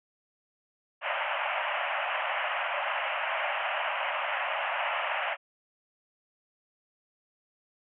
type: band-pass noise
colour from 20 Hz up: pink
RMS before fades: -31 dBFS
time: 1.01-5.37 s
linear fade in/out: 50 ms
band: 570 to 3000 Hz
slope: 96 dB/octave
effects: none